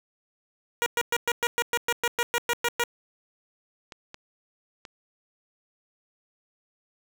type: tone bursts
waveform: 10% pulse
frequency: 475.9 Hz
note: A#4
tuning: 36 cents sharp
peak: -14 dBFS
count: 14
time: 0.82-2.838 s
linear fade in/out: 0 ms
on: 42 ms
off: 110 ms
type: clicks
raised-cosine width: 0.2 ms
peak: -23 dBFS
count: 3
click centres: 3.922 / 4.144 / 4.852 s
effects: none